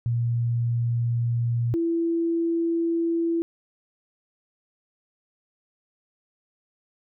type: tone pair in turn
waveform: sine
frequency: 118.2 / 334.3 Hz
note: A#2 / E4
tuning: +24 / +24 cents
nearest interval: octave + tritone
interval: 1800 cents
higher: second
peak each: -21 dBFS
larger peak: neither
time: 0.06-1.74 / 1.74-3.42 s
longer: neither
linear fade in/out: 0 ms
effects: none